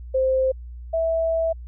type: tone pair in turn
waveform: sine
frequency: 523.3 / 655.1 Hz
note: C5 / E5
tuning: 0 / -11 cents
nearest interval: major third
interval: 389 cents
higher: second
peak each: -17 / -19 dBFS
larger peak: first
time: 0.14-0.52 / 0.93-1.53 s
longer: second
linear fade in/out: 10 ms
effects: added 60 Hz sine -34 dBFS peak until 1.67 s